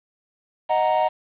triangle chord, D# minor, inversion none, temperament equal, 622.3 / 740 / 932.3 Hz, D#5 / F#5 / A#5, 0 / 0 / 0 cents, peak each -20 dBFS, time 0.69-1.09 s, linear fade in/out 20 ms, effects resampled to 8000 Hz + 7-bit

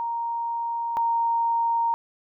sine tone pair in turn, 932.3 / 927.9 Hz, A#5 / A#5, 0 / -8 cents, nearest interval unison, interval 8 cents, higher first, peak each -25 / -20 dBFS, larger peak second, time 0-0.97 / 0.97-1.94 s, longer neither, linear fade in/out 0 ms, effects none

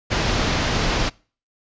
pink low-pass noise, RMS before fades -21 dBFS, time 0.1-1.1 s, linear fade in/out 20 ms, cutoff 5900 Hz, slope 24 dB/octave, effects noise-tail reverb RT60 0.4 s tail -25 dB re dry + resampled to 16000 Hz

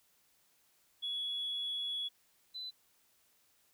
sine tone pair in turn, 3374 / 4012 Hz, G#7 / B7, +27 / +26 cents, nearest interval minor third, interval 299 cents, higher second, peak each -34 / -40 dBFS, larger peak first, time 1.02-2.09 / 2.54-2.71 s, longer first, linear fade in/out 20 ms, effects tanh soft clip ceiling -30 dBFS + white hiss -71 dBFS RMS until 3.73 s

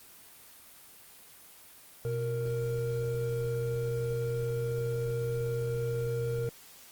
triangle tone pair together, 123.47 / 466.2 Hz, B2 / A#4, 0 / 0 cents, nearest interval octave + major seventh, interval 2300 cents, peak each -30 / -30 dBFS, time 2.05-6.49 s, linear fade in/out 0 ms, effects white hiss -53 dBFS RMS until 6.91 s + Opus 24 kbps

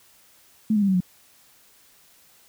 sine tone with pitch steps, 217.2 / 207.5 / 198.26 / 189.41 / 180.96 Hz, A3 / G#3 / G3 / F#3 / F#3, -22 / -1 / +20 / +41 / -38 cents, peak -17 dBFS, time 0.7-1.005 s, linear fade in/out 5 ms, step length 61 ms, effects white hiss -56 dBFS RMS until 2.48 s

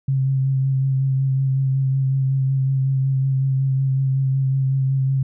sine tone with vibrato, 134 Hz, C3, 42 cents sharp, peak -16 dBFS, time 0.08-5.23 s, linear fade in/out 5 ms, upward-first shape sine, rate 5.4 Hz, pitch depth 20 cents each way, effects none

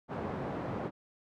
pink band-pass noise, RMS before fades -37 dBFS, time 0.08-0.91 s, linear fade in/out 50 ms, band 130 to 970 Hz, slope 12 dB/octave, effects none

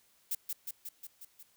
violet noise with echo, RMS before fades -33 dBFS, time 0.31-0.35 s, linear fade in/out 5 ms, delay 180 ms, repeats 6, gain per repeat -3 dB, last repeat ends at 1.43 s, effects white hiss -68 dBFS RMS until 1.56 s

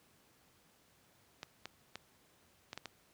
clicks, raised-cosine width 0.2 ms, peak -25 dBFS, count 6, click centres 1.431 / 1.656 / 1.956 / 2.731 / 2.776 / 2.857 s, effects pink hiss -68 dBFS RMS until 3.13 s + high-pass 80 Hz 12 dB/octave

